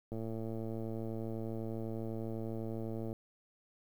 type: click train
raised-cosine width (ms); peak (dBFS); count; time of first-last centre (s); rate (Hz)
2; -28; 338; 0.12-3.129; 112
effects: 10-bit